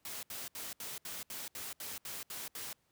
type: noise bursts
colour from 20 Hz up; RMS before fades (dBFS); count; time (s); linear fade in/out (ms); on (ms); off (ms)
white; -43; 11; 0.05-2.73; 2; 180; 70
effects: pink hiss -75 dBFS RMS until 2.91 s + high-pass 60 Hz 12 dB/octave